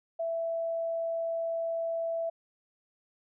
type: tone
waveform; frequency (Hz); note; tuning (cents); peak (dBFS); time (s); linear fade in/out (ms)
sine; 663; E5; +10; -29; 0.19-2.3; 10
effects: none